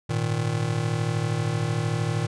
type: chord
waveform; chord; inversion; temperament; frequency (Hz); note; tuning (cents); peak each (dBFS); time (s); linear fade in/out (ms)
square; Ab suspended second; none; just; 103.83 / 116.8 / 155.74; Ab2 / Bb2 / Eb3; 0 / +4 / +2; -33 / -27 / -28; 0.09-2.27; 10
effects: resampled to 22050 Hz